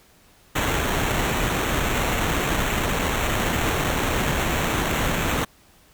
pink noise with sample-and-hold, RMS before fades -23 dBFS, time 0.55-5.45 s, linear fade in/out 10 ms, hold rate 4900 Hz, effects pink hiss -55 dBFS RMS until 5.93 s

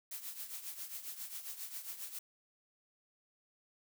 blue noise with tremolo, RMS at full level -42 dBFS, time 0.11-2.19 s, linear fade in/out 5 ms, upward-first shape triangle, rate 7.4 Hz, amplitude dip 75%, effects none

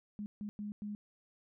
sine tone bursts at uneven times, 207.7 Hz, G#3, in tune, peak -38 dBFS, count 4, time 0.19-0.26 / 0.41-0.49 / 0.59-0.72 / 0.82-0.95 s, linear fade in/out 0 ms, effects none

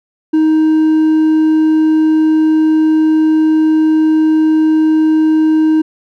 triangle tone with hard clipping, 313.7 Hz, D#4, 14 cents sharp, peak -8 dBFS, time 0.33-5.82 s, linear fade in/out 10 ms, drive 5 dB, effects none

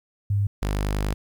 sine / sawtooth tone pair in turn, 100.8 / 50.4 Hz, G2 / G1, +49 / +49 cents, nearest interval octave, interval 1200 cents, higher first, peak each -19 dBFS, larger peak neither, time 0.3-0.47 / 0.62-1.14 s, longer second, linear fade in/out 5 ms, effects 10-bit

